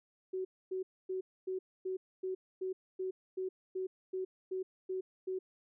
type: tone bursts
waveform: sine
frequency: 374.7 Hz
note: F#4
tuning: 22 cents sharp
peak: -34 dBFS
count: 14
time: 0.33-5.39 s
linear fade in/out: 10 ms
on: 120 ms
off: 260 ms
effects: none